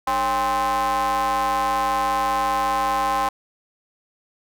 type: ring-modulated tone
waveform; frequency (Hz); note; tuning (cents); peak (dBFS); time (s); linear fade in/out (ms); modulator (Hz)
square; 124.2; B2; +10; -17; 0.07-3.29; 5; 922
effects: none